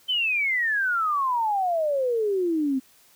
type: exponential sweep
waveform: sine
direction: down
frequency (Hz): 3112 to 256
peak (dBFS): -21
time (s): 0.08-2.8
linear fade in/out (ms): 20
effects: white hiss -57 dBFS RMS until 3.15 s